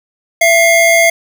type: tone pair together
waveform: square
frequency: 670 / 2127 Hz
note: E5 / C7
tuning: +28 / +28 cents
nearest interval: octave + minor sixth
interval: 2000 cents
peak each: -10 dBFS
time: 0.41-1.1 s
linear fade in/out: 5 ms
effects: none